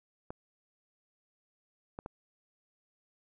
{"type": "clicks", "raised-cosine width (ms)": 1, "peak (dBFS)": -26, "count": 3, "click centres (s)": [0.305, 1.989, 2.061], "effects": []}